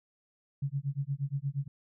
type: tone with tremolo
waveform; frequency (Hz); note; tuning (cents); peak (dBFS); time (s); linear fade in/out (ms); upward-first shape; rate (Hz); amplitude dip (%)
sine; 139.4; C#3; +10; -27; 0.62-1.68; 5; sine; 8.5; 100
effects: none